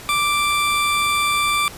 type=tone; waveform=20% pulse; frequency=1174.7 Hz; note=D6; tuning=in tune; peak=-12 dBFS; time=0.09-1.68 s; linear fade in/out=0 ms; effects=pink hiss -37 dBFS RMS until 1.77 s + resampled to 32000 Hz